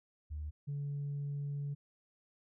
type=tone pair in turn; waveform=sine; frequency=75.4 / 142.91 Hz; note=D2 / D3; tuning=+46 / -47 cents; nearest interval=major seventh; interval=1107 cents; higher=second; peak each=-37 / -34 dBFS; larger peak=second; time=0.3-0.51 / 0.67-1.75 s; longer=second; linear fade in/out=20 ms; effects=tanh soft clip ceiling -33 dBFS